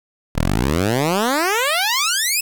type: exponential sweep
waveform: 10% pulse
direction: up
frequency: 35.31 to 2668 Hz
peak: -8 dBFS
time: 0.35-2.41 s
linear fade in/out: 10 ms
effects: 7-bit